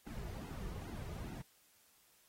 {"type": "noise with flanger", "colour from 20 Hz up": "brown", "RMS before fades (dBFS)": -45, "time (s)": [0.06, 1.42], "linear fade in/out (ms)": 10, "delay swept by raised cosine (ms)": [1.7, 3.8], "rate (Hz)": 2.4, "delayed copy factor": -0.7, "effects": ["white hiss -69 dBFS RMS until 2.28 s", "AAC 48 kbps"]}